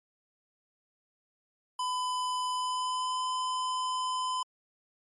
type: tone with pitch glide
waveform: square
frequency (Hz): 1005 to 1016.7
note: B5 to B5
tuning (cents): +30 to +50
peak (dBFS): -30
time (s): 1.79-4.43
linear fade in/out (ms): 5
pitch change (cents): +20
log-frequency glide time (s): 2.52-3.24
effects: MP3 48 kbps